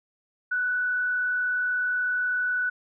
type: tone with frequency modulation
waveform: sine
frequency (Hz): 1484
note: F#6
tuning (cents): +5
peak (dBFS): -23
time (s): 0.51-2.7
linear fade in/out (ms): 10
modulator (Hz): 36.4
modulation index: 0.4
effects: none